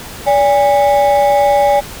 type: ring-modulated tone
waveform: triangle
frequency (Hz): 696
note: F5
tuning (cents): -6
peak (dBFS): -3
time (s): 0.26-1.81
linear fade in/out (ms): 20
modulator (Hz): 121
effects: pink hiss -30 dBFS RMS until 2 s